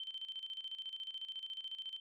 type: tone with tremolo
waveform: sine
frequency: 3104 Hz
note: G7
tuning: 18 cents flat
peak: -40 dBFS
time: 0-2 s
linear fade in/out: 2 ms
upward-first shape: square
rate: 14 Hz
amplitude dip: 70%
effects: none